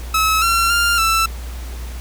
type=tone with pitch steps; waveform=sawtooth; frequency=1292 / 1363 / 1396 / 1330 Hz; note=E6 / F6 / F6 / E6; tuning=-35 / -43 / -1 / +15 cents; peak=-10 dBFS; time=0.14-1.26 s; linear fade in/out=5 ms; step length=280 ms; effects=added 60 Hz sine -26 dBFS peak until 2 s + pink hiss -38 dBFS RMS until 2 s